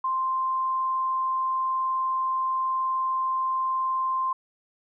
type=tone; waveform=sine; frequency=1046.5 Hz; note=C6; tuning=in tune; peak=-23 dBFS; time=0.04-4.33 s; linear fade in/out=5 ms; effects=none